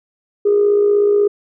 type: tone with amplitude modulation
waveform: sine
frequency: 410 Hz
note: G#4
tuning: 22 cents flat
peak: -7 dBFS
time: 0.45-1.28 s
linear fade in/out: 10 ms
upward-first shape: sine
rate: 56.4 Hz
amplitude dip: 50%
effects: tanh soft clip ceiling -5 dBFS